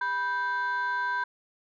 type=tone pair together; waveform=sine; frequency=983 / 1562.2 Hz; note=B5 / G6; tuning=-8 / -6 cents; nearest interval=minor sixth; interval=802 cents; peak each=-27 / -27 dBFS; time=0.01-1.24 s; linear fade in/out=5 ms; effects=tanh soft clip ceiling -23 dBFS